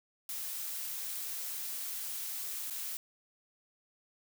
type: noise with dropouts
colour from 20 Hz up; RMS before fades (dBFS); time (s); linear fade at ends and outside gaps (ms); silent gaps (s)
blue; -39; 0.29-2.97; 1; 2.7-2.707
effects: none